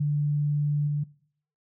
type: tone with level steps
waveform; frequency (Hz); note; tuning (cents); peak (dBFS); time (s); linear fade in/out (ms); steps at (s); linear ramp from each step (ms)
sine; 146.83; D3; 0; -22 / -24; 0-1.04; 10; 0.87; 10
effects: noise-tail reverb RT60 0.6 s tail -22 dB re dry